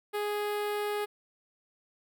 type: tone with notch filter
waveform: sawtooth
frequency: 415.3 Hz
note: G#4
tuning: in tune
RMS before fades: -32 dBFS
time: 0.13-1.06 s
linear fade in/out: 20 ms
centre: 6400 Hz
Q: 0.94
effects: none